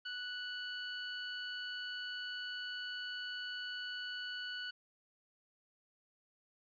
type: tone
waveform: 20% pulse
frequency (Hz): 1480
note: F#6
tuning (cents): 0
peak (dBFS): -35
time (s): 0.05-4.71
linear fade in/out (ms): 10
effects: resampled to 11025 Hz + 12-bit